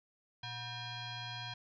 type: tone with frequency modulation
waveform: sine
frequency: 1571 Hz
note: G6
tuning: 3 cents sharp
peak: -40 dBFS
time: 0.43-1.54 s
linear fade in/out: 5 ms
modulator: 845 Hz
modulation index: 3.2
effects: none